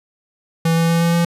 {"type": "tone with pitch steps", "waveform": "square", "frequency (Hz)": [164.81, 166.15, 167.5, 168.86, 170.23], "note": ["E3", "E3", "E3", "E3", "F3"], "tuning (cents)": [0, 14, 28, 42, -44], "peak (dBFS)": -14, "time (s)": [0.65, 1.25], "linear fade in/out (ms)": 5, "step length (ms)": 120, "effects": ["resampled to 32000 Hz"]}